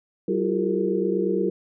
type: tone cluster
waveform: sine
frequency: 191 / 333.8 / 362.1 / 403.6 / 461.8 Hz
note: G3 / E4 / F#4 / G#4 / A#4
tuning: -45 / +22 / -37 / -49 / -16 cents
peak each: -27 dBFS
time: 0.28-1.5 s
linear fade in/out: 5 ms
effects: none